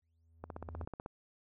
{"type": "tone with exponential growth", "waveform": "triangle", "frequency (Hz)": 81.8, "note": "E2", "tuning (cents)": -13, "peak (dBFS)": -36, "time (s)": [0.02, 0.85], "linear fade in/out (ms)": 5, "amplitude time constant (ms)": 180}
{"type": "click train", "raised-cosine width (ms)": 1, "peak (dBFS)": -28, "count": 11, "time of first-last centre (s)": [0.44, 1.061], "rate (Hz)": 16.1}
{"effects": []}